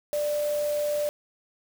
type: tone in noise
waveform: sine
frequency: 591 Hz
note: D5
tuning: 11 cents sharp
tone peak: -24 dBFS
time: 0.13-1.09 s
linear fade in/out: 0 ms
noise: white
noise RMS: -40 dBFS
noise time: 0.13-1.09 s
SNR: +13 dB
effects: none